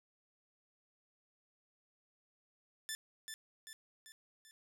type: tone with echo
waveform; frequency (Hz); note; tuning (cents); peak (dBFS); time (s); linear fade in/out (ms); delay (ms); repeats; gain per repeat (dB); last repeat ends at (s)
10% pulse; 1760; A6; 0; -30; 2.89-2.95; 0; 390; 4; -5; 4.51
effects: none